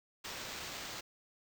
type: noise with sample-and-hold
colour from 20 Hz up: white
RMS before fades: -44 dBFS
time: 0.24-1.01 s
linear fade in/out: 10 ms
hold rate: 11025 Hz
effects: none